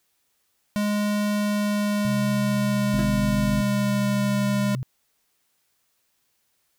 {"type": "tone with pitch glide", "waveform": "square", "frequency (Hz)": [207.2, 202.8], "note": ["G#3", "G#3"], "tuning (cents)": [-4, -41], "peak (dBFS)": -22, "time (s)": [0.76, 4.75], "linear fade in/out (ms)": 0, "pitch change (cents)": -37, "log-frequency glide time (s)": [1.27, 4.39]}
{"type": "tone with vibrato", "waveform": "sine", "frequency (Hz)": 130, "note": "C3", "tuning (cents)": -11, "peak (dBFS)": -26, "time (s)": [2.05, 4.83], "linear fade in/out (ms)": 0, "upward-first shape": "sine", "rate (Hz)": 0.96, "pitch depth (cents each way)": 10}
{"type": "harmonic tone", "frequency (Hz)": 50.3, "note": "G1", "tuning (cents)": 45, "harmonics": [1, 3, 5], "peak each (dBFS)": [-30, -30, -30], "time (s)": [2.93, 3.62], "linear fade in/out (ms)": 10}
{"type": "tone with exponential decay", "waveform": "30% pulse", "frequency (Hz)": 327.2, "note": "E4", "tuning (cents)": -13, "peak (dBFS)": -25, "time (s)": [2.99, 3.17], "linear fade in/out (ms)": 0, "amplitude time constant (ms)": 37}
{"effects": ["white hiss -70 dBFS RMS until 6.78 s"]}